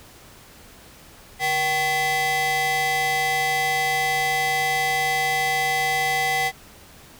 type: ring-modulated tone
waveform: 45% pulse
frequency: 622.3 Hz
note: D#5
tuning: in tune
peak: -17 dBFS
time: 1.39-6.52 s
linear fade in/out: 50 ms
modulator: 1390 Hz
effects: pink hiss -47 dBFS RMS until 7.19 s